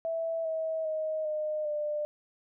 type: tone with pitch steps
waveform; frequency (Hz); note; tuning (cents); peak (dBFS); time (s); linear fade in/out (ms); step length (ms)
sine; 657 / 641.6 / 626.6 / 611.9 / 597.6; E5 / E5 / D#5 / D#5 / D5; -6 / -47 / +12 / -29 / +30; -29; 0.05-2.05; 0; 400
effects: none